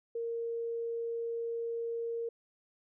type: tone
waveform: sine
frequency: 463.7 Hz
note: A#4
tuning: 9 cents flat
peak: -33 dBFS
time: 0.15-2.29 s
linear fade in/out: 5 ms
effects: none